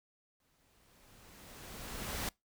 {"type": "noise with exponential growth", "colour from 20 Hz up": "pink", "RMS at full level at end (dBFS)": -36, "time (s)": [0.4, 2.29], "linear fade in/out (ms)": 2, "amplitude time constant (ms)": 410, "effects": ["noise-tail reverb RT60 0.2 s tail -25 dB re dry"]}